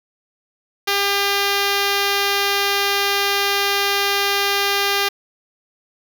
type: tone with notch filter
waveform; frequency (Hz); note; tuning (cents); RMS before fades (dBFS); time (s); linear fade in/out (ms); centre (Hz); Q
5% pulse; 400; G4; +35; -19; 0.87-5.09; 10; 9400; 1.8
effects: 7-bit